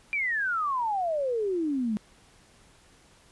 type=exponential sweep; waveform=sine; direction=down; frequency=2395 to 204.6 Hz; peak=-25 dBFS; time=0.13-1.97 s; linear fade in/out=0 ms; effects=pink hiss -58 dBFS RMS until 3.31 s + resampled to 24000 Hz